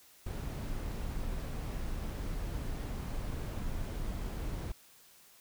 brown noise, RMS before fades -37 dBFS, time 0.26-4.72 s, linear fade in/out 5 ms, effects white hiss -60 dBFS RMS until 5.4 s

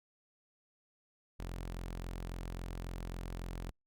sawtooth tone, 43.65 Hz, F1, in tune, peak -36 dBFS, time 1.39-3.71 s, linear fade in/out 10 ms, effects Opus 48 kbps

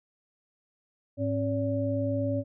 sine tone cluster, 106.4 / 270.6 / 571 Hz, G#2 / C#4 / D5, +42 / -42 / -49 cents, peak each -30 dBFS, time 1.17-2.44 s, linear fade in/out 50 ms, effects none

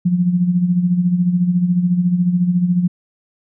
sine tone with tremolo, 177.8 Hz, F3, 31 cents sharp, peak -10 dBFS, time 0.05-2.88 s, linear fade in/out 10 ms, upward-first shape sine, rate 14 Hz, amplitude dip 60%, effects none

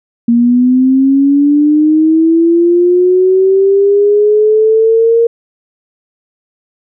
sine linear sweep, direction up, 233.1 to 466.2 Hz, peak -5 dBFS, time 0.28-5.27 s, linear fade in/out 5 ms, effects none

